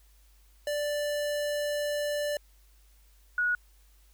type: tone pair in turn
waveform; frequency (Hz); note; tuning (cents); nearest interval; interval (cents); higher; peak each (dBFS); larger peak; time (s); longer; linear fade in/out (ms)
square / sine; 587.3 / 1457.8; D5 / F#6; 0 / -26; octave + major third; 1574; second; -29 / -24; second; 0.67-2.37 / 3.38-3.55; first; 2
effects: added 50 Hz sine -57 dBFS peak until 4.13 s + white hiss -66 dBFS RMS until 4.13 s